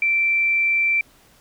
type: tone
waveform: sine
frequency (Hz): 2343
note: D7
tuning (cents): -5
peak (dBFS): -16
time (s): 0.02-1.01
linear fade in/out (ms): 2
effects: pink hiss -54 dBFS RMS until 1.4 s